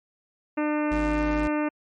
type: harmonic tone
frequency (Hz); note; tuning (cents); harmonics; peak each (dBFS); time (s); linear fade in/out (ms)
300.4; D4; +39; 1 / 2 / 3 / 4 / 5 / 6 / 7 / 8 / 9; -24 / -30 / -34 / -36 / -38 / -40 / -41 / -42 / -43; 0.57-1.69; 10
type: tone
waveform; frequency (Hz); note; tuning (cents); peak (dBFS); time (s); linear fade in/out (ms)
square; 53.5; A1; -48; -29; 0.91-1.48; 10
effects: MP3 48 kbps